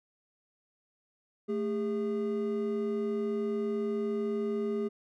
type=tone pair together; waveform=triangle; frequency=220.5 / 406.7 Hz; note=A3 / G#4; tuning=+4 / -36 cents; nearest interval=major seventh; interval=1060 cents; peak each=-31 / -29 dBFS; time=1.48-4.89 s; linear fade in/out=20 ms; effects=none